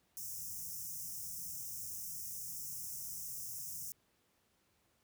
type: band-stop noise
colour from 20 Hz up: white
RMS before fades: -44 dBFS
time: 0.17-3.92 s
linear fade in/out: 0 ms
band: 190 to 5300 Hz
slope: 96 dB/octave
effects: pink hiss -75 dBFS RMS until 5.03 s + high-pass 60 Hz 12 dB/octave